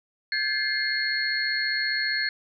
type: tone cluster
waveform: sine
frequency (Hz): 1587 / 1722 / 2107 / 4319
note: G6 / A6 / C7 / C#8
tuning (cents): +21 / -38 / +12 / -46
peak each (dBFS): -32 / -28 / -30 / -28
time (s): 0.32-2.29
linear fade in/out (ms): 2
effects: none